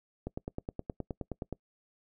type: click train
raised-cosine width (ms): 2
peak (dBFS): -22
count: 13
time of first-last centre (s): 0.27-1.527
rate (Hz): 9.55
effects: noise-tail reverb RT60 0.1 s tail -24 dB re dry